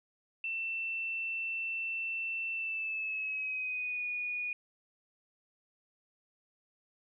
sine tone with pitch glide, 2680 to 2458 Hz, E7 to D#7, +28 to -22 cents, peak -33 dBFS, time 0.44-4.53 s, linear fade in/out 2 ms, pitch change -150 cents, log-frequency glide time 2.53-4.05 s, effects none

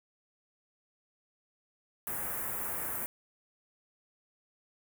white band-stop noise, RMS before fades -36 dBFS, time 2.07-3.06 s, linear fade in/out 0 ms, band 1900 to 10000 Hz, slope 24 dB/octave, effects none

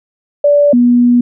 sine tone pair in turn, 580 / 242.7 Hz, D5 / B3, -22 / -30 cents, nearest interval octave + minor third, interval 1508 cents, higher first, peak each -5 dBFS, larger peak neither, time 0.44-0.73 / 0.73-1.21 s, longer second, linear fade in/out 5 ms, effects none

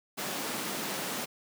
pink high-pass noise, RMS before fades -35 dBFS, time 0.17-1.26 s, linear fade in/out 20 ms, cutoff 180 Hz, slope 24 dB/octave, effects none

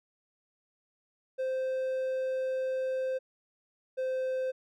triangle tone pair in turn, 521 / 518.5 Hz, C5 / C5, -7 / -16 cents, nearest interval unison, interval 9 cents, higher first, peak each -27 dBFS, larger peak neither, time 1.38-3.19 / 3.97-4.52 s, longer first, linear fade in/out 20 ms, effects none

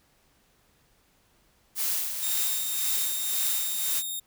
blue noise with tremolo, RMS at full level -27 dBFS, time 1.75-4.03 s, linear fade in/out 50 ms, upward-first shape sine, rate 1.9 Hz, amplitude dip 50%
5% pulse tone, 3690 Hz, A#7, 18 cents flat, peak -23 dBFS, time 2.22-4.2 s, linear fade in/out 10 ms
effects pink hiss -65 dBFS RMS until 4.26 s

